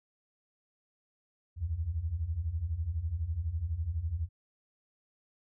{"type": "beating tone pair", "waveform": "sine", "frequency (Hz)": [73.9, 85.9], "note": ["D2", "F2"], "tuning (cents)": [11, -28], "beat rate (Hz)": 12, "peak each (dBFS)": [-36, -32], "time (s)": [1.56, 4.29], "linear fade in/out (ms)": 50, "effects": []}